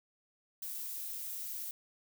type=noise; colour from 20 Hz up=violet; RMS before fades=-41 dBFS; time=0.62-1.71 s; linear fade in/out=2 ms; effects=none